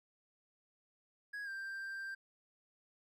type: tone with pitch glide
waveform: triangle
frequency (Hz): 1661.2 to 1578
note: G#6 to G6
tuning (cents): 0 to +11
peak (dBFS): -39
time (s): 1.33-2.15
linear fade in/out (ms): 10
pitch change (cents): -89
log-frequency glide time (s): 1.44-1.49
effects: none